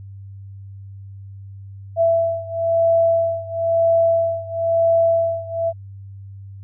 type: beating tone pair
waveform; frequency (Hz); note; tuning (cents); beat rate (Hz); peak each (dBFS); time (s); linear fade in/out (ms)
sine; 665 / 666; E5 / E5; +15 / +18; 1; -17 / -19; 1.96-5.73; 50
effects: added 98 Hz sine -34 dBFS peak until 6.63 s